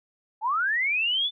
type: linear sweep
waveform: sine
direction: up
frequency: 820 to 3540 Hz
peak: -22 dBFS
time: 0.41-1.31 s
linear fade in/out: 50 ms
effects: none